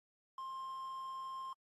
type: tone with quantisation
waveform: triangle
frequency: 1057 Hz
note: C6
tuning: 17 cents sharp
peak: -40 dBFS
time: 0.38-1.53 s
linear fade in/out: 2 ms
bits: 11
effects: AAC 32 kbps